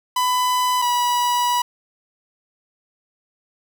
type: tone pair in turn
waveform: 45% pulse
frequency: 999 / 975.6 Hz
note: B5 / B5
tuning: +20 / -21 cents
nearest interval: unison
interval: 41 cents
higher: first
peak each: -17 dBFS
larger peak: neither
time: 0.16-0.82 / 0.82-1.62 s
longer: second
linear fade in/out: 5 ms
effects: none